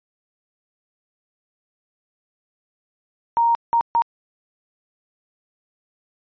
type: tone bursts at uneven times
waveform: sine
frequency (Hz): 932.3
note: A#5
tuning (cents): 0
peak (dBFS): -14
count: 3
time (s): 3.37-3.55 / 3.73-3.81 / 3.95-4.02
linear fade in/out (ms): 0
effects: resampled to 11025 Hz